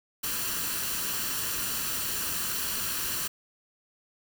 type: noise with comb filter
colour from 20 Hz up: white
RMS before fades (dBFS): -31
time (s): 0.23-3.28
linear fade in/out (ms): 10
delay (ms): 0.69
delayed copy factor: +0.55
effects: none